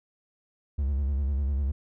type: tone with vibrato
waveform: triangle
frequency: 69.3 Hz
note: C#2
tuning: in tune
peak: -22 dBFS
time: 0.78-1.72 s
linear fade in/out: 10 ms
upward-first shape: square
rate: 10 Hz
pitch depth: 78 cents each way
effects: none